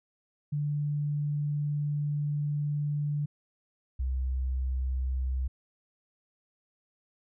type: tone pair in turn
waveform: sine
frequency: 146.83 / 64.58 Hz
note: D3 / C2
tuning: 0 / -22 cents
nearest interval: octave + major second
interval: 1422 cents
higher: first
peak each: -27 dBFS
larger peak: neither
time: 0.52-3.26 / 3.99-5.48 s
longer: first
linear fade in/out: 10 ms
effects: none